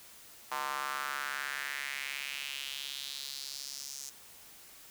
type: tone with high-pass filter sweep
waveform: square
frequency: 69.3 Hz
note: C#2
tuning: in tune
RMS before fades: -39 dBFS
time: 0.51-4.1 s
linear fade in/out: 10 ms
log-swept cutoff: 980 to 6300 Hz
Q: 3
effects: white hiss -54 dBFS RMS until 4.9 s